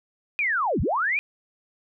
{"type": "linear two-way sweep", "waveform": "sine", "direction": "down then up", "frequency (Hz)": [2489, 45.91, 2489], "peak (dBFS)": -21, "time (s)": [0.39, 1.19], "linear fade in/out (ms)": 0, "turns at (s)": 0.81, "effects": []}